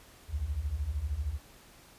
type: beating tone pair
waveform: sine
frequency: 64.2 / 77.2 Hz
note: C2 / D#2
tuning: -32 / -13 cents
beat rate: 13 Hz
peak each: -35 / -32 dBFS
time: 0.28-1.39 s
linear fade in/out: 50 ms
effects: pink hiss -56 dBFS RMS until 1.98 s + resampled to 32000 Hz